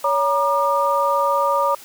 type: tone cluster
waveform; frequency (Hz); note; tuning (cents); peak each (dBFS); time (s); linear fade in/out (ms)
sine; 562 / 948 / 1203; C#5 / A#5 / D6; +24 / +29 / +41; -20; 0.04-1.75; 5
effects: white hiss -42 dBFS RMS until 1.84 s + high-pass 150 Hz 12 dB/octave